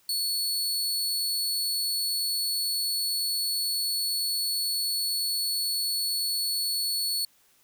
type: tone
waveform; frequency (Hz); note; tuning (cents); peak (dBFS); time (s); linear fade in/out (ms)
sawtooth; 4411; C#8; -9; -23; 0.09-7.25; 2
effects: white hiss -63 dBFS RMS until 7.63 s